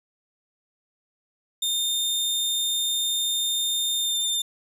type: tone with pitch glide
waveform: sawtooth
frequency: 3633 to 3604 Hz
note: A#7 to A7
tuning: -45 to +41 cents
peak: -20 dBFS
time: 1.62-4.42 s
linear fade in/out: 5 ms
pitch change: -14 cents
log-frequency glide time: 3.97-4.17 s
effects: none